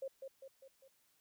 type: tone with echo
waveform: sine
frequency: 537 Hz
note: C5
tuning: 45 cents sharp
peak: -39 dBFS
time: 0.02-0.08 s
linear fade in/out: 5 ms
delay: 200 ms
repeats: 4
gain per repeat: -5 dB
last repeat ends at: 0.88 s
effects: white hiss -74 dBFS RMS until 1.2 s